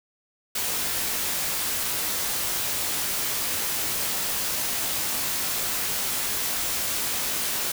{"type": "noise with comb filter", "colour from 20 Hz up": "white", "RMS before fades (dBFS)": -27, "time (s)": [0.55, 7.72], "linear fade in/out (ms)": 5, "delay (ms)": 18, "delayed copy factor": -0.5, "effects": []}